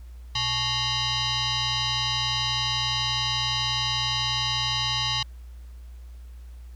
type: tone with frequency modulation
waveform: sine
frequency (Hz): 121.7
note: B2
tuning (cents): -25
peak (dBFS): -23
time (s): 0.35-5.23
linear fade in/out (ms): 5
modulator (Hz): 985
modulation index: 4.6
effects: added 60 Hz sine -39 dBFS peak until 6.75 s + pink hiss -61 dBFS RMS until 6.75 s